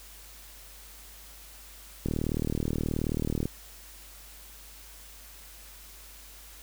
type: click train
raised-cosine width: 3 ms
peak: -16 dBFS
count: 55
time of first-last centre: 2.06-3.455 s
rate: 38.7 Hz
effects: added 50 Hz sine -51 dBFS peak until 6.62 s + white hiss -50 dBFS RMS until 6.62 s